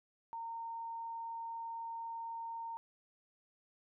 sine tone, 918 Hz, A#5, 27 cents flat, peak -40 dBFS, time 0.33-2.77 s, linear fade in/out 0 ms, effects none

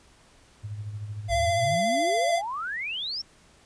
sine tone with tremolo, 104.7 Hz, G#2, 15 cents sharp, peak -30 dBFS, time 0.63-1.78 s, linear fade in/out 20 ms, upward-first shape sine, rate 13 Hz, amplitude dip 55%
square tone with vibrato, 682 Hz, F5, 41 cents flat, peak -23 dBFS, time 1.28-2.42 s, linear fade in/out 50 ms, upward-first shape sine, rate 14 Hz, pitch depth 23 cents each way
sine exponential sweep, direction up, 54.4 to 5588 Hz, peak -29 dBFS, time 1.29-3.22 s, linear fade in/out 10 ms
effects pink hiss -57 dBFS RMS until 3.65 s + resampled to 22050 Hz

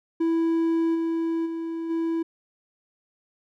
triangle tone with level steps, 329.6 Hz, E4, in tune, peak -18 / -21 / -26 / -21 dBFS, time 0.2-2.23 s, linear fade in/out 10 ms, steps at 0.94 / 1.45 / 1.89 s, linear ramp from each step 20 ms, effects none

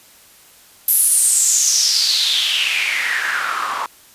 white noise with band-pass filter sweep, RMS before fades -17 dBFS, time 0.88-3.86 s, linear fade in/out 2 ms, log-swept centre 12000 to 1000 Hz, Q 5.9, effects white hiss -47 dBFS RMS until 4.14 s + resampled to 32000 Hz

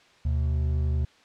triangle tone pair together, 76 / 126.38 Hz, D#2 / B2, -40 / +40 cents, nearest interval major sixth, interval 880 cents, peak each -21 / -29 dBFS, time 0.25-1.05 s, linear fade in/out 5 ms, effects white hiss -57 dBFS RMS until 1.24 s + low-pass 4000 Hz 12 dB/octave

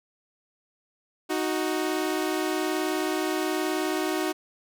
sawtooth tone pair together, 311.1 / 370 Hz, D#4 / F#4, 0 / 0 cents, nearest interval minor third, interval 300 cents, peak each -24 dBFS, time 1.29-4.33 s, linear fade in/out 20 ms, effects none

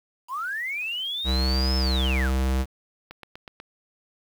sine linear two-way sweep, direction up then down, 936 to 5274 to 1151 Hz, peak -27 dBFS, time 0.28-2.31 s, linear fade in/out 50 ms, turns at 1.77 s
square tone, 65.41 Hz, C2, in tune, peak -22 dBFS, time 1.24-2.66 s, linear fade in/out 50 ms
click train, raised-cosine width 0.3 ms, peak -24 dBFS, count 5, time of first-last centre 3.11-3.601 s, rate 8.15 Hz
effects 8-bit

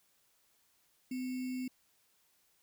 sine tone with sample-and-hold, 255.1 Hz, C4, 44 cents flat, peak -35 dBFS, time 1.11-1.68 s, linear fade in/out 5 ms, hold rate 2450 Hz, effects white hiss -72 dBFS RMS until 2.62 s

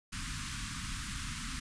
pink band-stop noise, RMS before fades -39 dBFS, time 0.12-1.6 s, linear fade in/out 10 ms, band 270 to 1100 Hz, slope 48 dB/octave, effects resampled to 22050 Hz

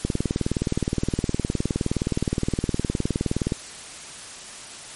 click train, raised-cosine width 3 ms, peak -9 dBFS, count 68, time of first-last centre 0.05-3.522 s, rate 19.3 Hz, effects white hiss -39 dBFS RMS until 4.95 s + MP3 48 kbps

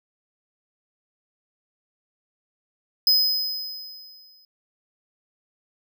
square tone with exponential decay, 5040 Hz, D#8, 21 cents sharp, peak -14 dBFS, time 3.07-4.45 s, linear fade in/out 2 ms, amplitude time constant 300 ms, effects none

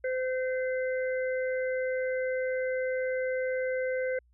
harmonic tone, 514 Hz, C5, 31 cents flat, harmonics 1 / 3 / 4, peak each -28 / -38 / -40 dBFS, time 0.04-4.19 s, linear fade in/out 5 ms, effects added 60 Hz sine -61 dBFS peak until 4.33 s

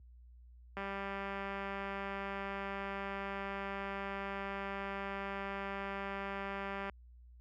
click train, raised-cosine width 0.5 ms, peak -26 dBFS, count 1208, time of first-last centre 0.77-6.897 s, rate 197 Hz, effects added 60 Hz sine -48 dBFS peak until 7.4 s + high-pass 80 Hz 12 dB/octave

